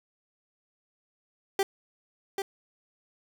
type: tone with echo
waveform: 30% pulse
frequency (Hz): 392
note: G4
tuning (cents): 0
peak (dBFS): -20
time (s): 1.59-1.63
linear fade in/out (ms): 2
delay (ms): 790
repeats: 1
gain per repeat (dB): -6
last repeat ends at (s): 2.42
effects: none